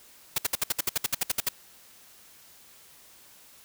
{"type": "noise bursts", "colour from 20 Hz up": "white", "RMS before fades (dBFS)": -25, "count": 14, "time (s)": [0.36, 1.488], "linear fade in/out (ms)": 5, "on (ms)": 23, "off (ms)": 62, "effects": ["white hiss -54 dBFS RMS until 3.64 s"]}